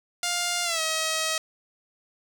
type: tone with pitch glide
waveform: 5% pulse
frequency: 703 to 637.2 Hz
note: F5 to D#5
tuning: +11 to +41 cents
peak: -13 dBFS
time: 0.23-1.38 s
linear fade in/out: 2 ms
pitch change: -170 cents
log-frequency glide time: 0.64-0.81 s
effects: none